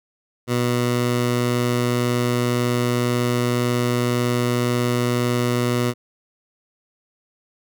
15% pulse tone, 121.9 Hz, B2, 22 cents flat, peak -12 dBFS, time 0.47-5.94 s, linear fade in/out 50 ms, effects none

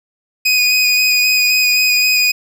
25% pulse tone with vibrato, 2489 Hz, D#7, in tune, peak -7 dBFS, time 0.45-2.32 s, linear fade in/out 10 ms, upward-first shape square, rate 3.8 Hz, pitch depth 11 cents each way, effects none

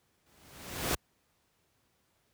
pink noise with exponential growth, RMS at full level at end -28 dBFS, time 0.26-0.95 s, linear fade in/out 5 ms, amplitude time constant 150 ms, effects pink hiss -73 dBFS RMS until 2.33 s + high-pass 60 Hz 12 dB/octave

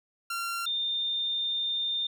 sawtooth / sine tone pair in turn, 1375 / 3616 Hz, F6 / A7, -27 / +47 cents, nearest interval octave + perfect fourth, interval 1674 cents, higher second, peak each -27 dBFS, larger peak neither, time 0.3-0.66 / 0.66-2.07 s, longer second, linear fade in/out 5 ms, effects none

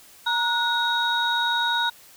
sine tone cluster, 935 / 1459 / 3781 Hz, A#5 / F#6 / A#7, +5 / -25 / +24 cents, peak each -24 dBFS, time 0.26-1.9 s, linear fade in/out 10 ms, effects tanh soft clip ceiling -13 dBFS + white hiss -50 dBFS RMS until 2.16 s

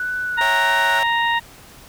sine tone with vibrato, 1480 Hz, F#6, in tune, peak -21 dBFS, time 0-0.99 s, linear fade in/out 2 ms, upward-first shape sine, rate 1.7 Hz, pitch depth 14 cents each way
harmonic tone, 932.3 Hz, A#5, in tune, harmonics 1 / 2 / 3 / 4, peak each -19 / -20 / -27 / -29 dBFS, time 0.37-1.4 s, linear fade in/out 20 ms
sawtooth chord, C# diminished, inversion none, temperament equal, 554.4 / 659.3 / 784 Hz, C#5 / E5 / G5, 0 / 0 / 0 cents, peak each -25 dBFS, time 0.41-1.03 s, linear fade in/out 0 ms
effects pink hiss -44 dBFS RMS until 1.88 s

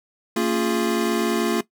square chord, Bb minor seventh, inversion none, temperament equal with one note detuned, 228.2 / 277.2 / 349.2 / 415.3 Hz, Bb3 / Db4 / F4 / Ab4, -37 / 0 / 0 / 0 cents, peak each -24 / -30 / -24 / -28 dBFS, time 0.36-1.61 s, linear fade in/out 5 ms, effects noise-tail reverb RT60 0.1 s tail -17 dB re dry

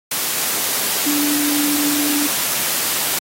sine tone in noise, 292.2 Hz, D4, 9 cents flat, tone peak -19 dBFS, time 1.06-2.27 s, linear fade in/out 5 ms, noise white, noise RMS -20 dBFS, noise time 0.11-3.19 s, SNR -2 dB, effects high-pass 150 Hz 12 dB/octave + AAC 48 kbps

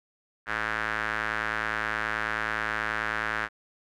square tone with band-pass filter, 54.7 Hz, A1, 9 cents flat, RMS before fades -30 dBFS, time 0.46-3.49 s, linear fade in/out 50 ms, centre 1600 Hz, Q 3.5, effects none

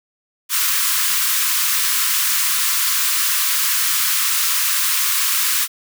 white high-pass noise, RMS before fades -18 dBFS, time 0.49-5.68 s, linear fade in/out 50 ms, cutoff 1000 Hz, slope 96 dB/octave, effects none

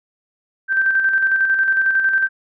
sine tone with tremolo, 1562 Hz, G6, 7 cents flat, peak -12 dBFS, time 0.68-2.29 s, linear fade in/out 50 ms, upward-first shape square, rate 11 Hz, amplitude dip 40%, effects none

